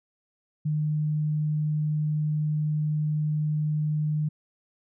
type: tone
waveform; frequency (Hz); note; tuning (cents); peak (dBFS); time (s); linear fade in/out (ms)
sine; 152; D#3; -40; -23; 0.65-4.29; 10
effects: none